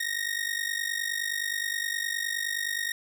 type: ring-modulated tone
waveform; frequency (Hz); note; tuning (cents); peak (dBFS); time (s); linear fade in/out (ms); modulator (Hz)
sawtooth; 1864.7; A#6; 0; -22; 0-2.92; 2; 24.8
effects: none